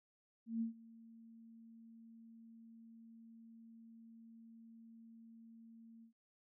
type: tone with ADSR envelope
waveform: sine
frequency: 227.6 Hz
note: A#3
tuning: 41 cents flat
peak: -34 dBFS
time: 0.46-6.13 s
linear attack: 150 ms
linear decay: 120 ms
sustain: -22 dB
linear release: 100 ms
effects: none